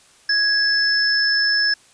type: tone pair together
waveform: sine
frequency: 1661.2 / 5262 Hz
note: G#6 / E8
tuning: 0 / -4 cents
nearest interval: octave + minor sixth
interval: 1996 cents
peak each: -18 dBFS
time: 0.29-1.74 s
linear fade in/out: 5 ms
effects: white hiss -52 dBFS RMS until 1.93 s + resampled to 22050 Hz